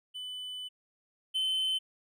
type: tone pair in turn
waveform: triangle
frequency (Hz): 3000 / 3063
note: F#7 / G7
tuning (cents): +23 / -41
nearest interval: unison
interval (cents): 36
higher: second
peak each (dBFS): -36 / -26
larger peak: second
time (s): 0.14-0.69 / 1.34-1.79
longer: first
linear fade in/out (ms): 20
effects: none